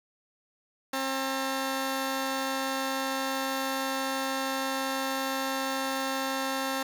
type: tone pair together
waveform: 10% pulse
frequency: 267.4 / 899.4 Hz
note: C4 / A5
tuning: +38 / +38 cents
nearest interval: octave + major sixth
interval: 2100 cents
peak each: -21 / -28 dBFS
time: 0.93-6.83 s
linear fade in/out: 5 ms
effects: none